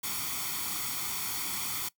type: noise with comb filter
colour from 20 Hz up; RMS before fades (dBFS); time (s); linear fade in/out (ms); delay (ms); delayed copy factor
white; -34; 0.03-1.89; 10; 0.89; +0.7
effects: noise-tail reverb RT60 0.1 s tail -20 dB re dry + high-pass 80 Hz 12 dB/octave